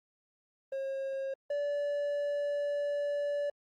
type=tone pair in turn; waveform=triangle; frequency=540 / 577.7 Hz; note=C#5 / D5; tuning=-45 / -29 cents; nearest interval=minor second; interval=116 cents; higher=second; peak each=-31 / -28 dBFS; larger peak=second; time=0.72-1.34 / 1.5-3.5 s; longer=second; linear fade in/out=5 ms; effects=Opus 24 kbps